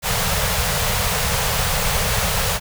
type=band-stop noise; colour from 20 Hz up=pink; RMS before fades=-20 dBFS; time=0.02-2.6 s; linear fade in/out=50 ms; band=200 to 430 Hz; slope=96 dB/octave; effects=none